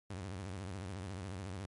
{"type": "tone with vibrato", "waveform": "sawtooth", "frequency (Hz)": 94.8, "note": "F#2", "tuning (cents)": 43, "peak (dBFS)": -37, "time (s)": [0.1, 1.66], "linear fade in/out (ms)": 5, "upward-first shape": "sine", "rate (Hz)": 14, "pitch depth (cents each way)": 160, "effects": ["MP3 48 kbps"]}